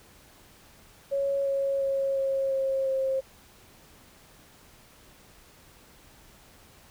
sine tone with pitch steps, 554.4 / 549.9 / 545.5 / 541.1 / 536.8 / 532.4 Hz, C#5 / C#5 / C#5 / C#5 / C5 / C5, 0 / -14 / -28 / -42 / +44 / +30 cents, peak -24 dBFS, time 1.11-3.21 s, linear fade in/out 20 ms, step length 350 ms, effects pink hiss -55 dBFS RMS until 6.9 s

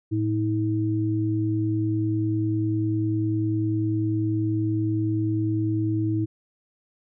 sine tone pair together, 110 / 319.9 Hz, A2 / D#4, 0 / +48 cents, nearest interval octave + tritone, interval 1848 cents, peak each -24 dBFS, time 0.11-6.26 s, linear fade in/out 20 ms, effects none

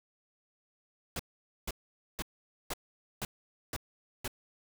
pink noise bursts, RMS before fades -36 dBFS, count 7, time 1.16-4.278 s, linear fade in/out 2 ms, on 34 ms, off 480 ms, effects none

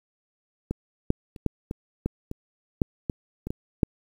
clicks, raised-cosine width 3 ms, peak -14 / -7 / -29 / -10 / -17 / -12 / -20 / -7 / -13 / -19 / -16 / -6 dBFS, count 12, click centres 0.71 / 1.104 / 1.362 / 1.463 / 1.711 / 2.06 / 2.314 / 2.818 / 3.098 / 3.47 / 3.505 / 3.832 s, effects 8-bit

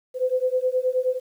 sine beating tone pair, 505 / 514.5 Hz, B4 / C5, +39 / -29 cents, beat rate 9.5 Hz, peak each -23 dBFS, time 0.14-1.2 s, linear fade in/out 50 ms, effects 9-bit

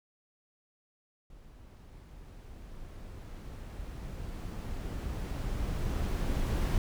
brown noise with level ramp, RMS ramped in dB -53 to -28 dBFS, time 1.3-6.78 s, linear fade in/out 2 ms, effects none

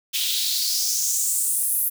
white noise with high-pass filter sweep, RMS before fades -23 dBFS, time 0.13-1.9 s, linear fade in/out 20 ms, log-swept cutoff 3100 to 12000 Hz, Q 3.8, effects none

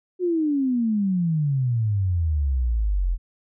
sine exponential sweep, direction down, 370 to 41.2 Hz, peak -19 dBFS, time 0.19-3.18 s, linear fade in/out 50 ms, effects none

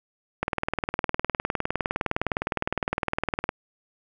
click train, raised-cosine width 0.5 ms, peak -9 dBFS, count 61, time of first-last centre 0.43-3.491 s, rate 19.6 Hz, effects none

